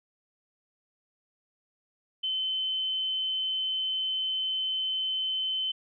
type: tone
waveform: sine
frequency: 3062 Hz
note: G7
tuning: 41 cents flat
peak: -27 dBFS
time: 2.23-5.72 s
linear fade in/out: 10 ms
effects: none